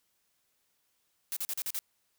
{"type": "noise bursts", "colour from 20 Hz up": "blue", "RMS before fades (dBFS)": -34, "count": 6, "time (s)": [1.32, 1.79], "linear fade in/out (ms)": 0, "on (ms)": 45, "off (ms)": 40, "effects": ["white hiss -75 dBFS RMS until 2.18 s"]}